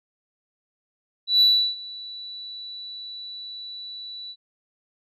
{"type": "tone with ADSR envelope", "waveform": "sine", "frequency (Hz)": 3951, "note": "B7", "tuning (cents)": 0, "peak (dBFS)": -11, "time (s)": [1.27, 4.36], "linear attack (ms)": 140, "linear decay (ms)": 340, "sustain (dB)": -23, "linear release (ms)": 56, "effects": ["tanh soft clip ceiling -10 dBFS"]}